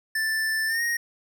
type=tone with pitch glide; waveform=square; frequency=1765 to 1870 Hz; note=A6 to A#6; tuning=+5 to +5 cents; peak=-24 dBFS; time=0.15-0.97 s; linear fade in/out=5 ms; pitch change=+100 cents; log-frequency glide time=0.67-0.82 s; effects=none